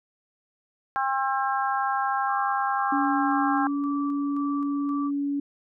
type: harmonic tone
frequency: 267.7 Hz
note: C4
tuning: 40 cents sharp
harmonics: 3 / 4 / 5 / 6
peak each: -26 / -28 / -30 / -32 dBFS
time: 0.96-3.67 s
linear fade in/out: 0 ms
type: tone with tremolo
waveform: sine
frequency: 1161 Hz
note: D6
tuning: 20 cents flat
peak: -32 dBFS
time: 2.26-5.11 s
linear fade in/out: 50 ms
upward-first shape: square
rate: 1.9 Hz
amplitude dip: 45%
type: tone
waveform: sine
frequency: 283.4 Hz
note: C#4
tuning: 38 cents sharp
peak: -24 dBFS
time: 2.92-5.4 s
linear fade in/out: 5 ms
effects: none